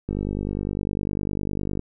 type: click train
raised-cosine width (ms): 3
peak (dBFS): -14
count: 86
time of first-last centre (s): 0.09-1.793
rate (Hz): 49.9
effects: none